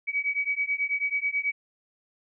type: beating tone pair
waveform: sine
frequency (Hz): 2267 / 2276.2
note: C#7 / C#7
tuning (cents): +38 / +45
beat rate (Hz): 9.2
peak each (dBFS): -28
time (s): 0.07-1.52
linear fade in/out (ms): 20
effects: none